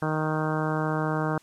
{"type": "harmonic tone", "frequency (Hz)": 155.56, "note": "D#3", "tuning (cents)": 0, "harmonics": [1, 2, 3, 4, 5, 6, 7, 8, 9, 10], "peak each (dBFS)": [-28, -31, -33, -34, -35, -36, -36, -37, -38, -38], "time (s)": [0.02, 1.38], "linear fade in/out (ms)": 2, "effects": ["white hiss -58 dBFS RMS until 1.42 s", "low-pass 9000 Hz 12 dB/octave"]}